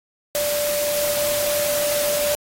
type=tone in noise; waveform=sine; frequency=587.3 Hz; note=D5; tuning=in tune; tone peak=-21 dBFS; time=0.35-2.35 s; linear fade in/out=0 ms; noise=white; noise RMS=-25 dBFS; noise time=0.35-2.35 s; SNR=+1 dB; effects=AAC 48 kbps